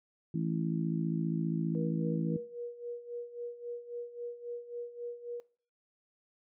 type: harmonic tone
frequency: 55 Hz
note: A1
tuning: in tune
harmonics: 3 / 4 / 5 / 6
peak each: -32 / -37 / -39 / -39 dBFS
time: 0.34-2.37 s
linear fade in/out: 5 ms
type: tone with tremolo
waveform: sine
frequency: 478.7 Hz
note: A#4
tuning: 46 cents sharp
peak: -36 dBFS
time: 1.75-5.4 s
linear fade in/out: 0 ms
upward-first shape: sine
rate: 3.7 Hz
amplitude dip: 80%
effects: noise-tail reverb RT60 0.4 s tail -20 dB re dry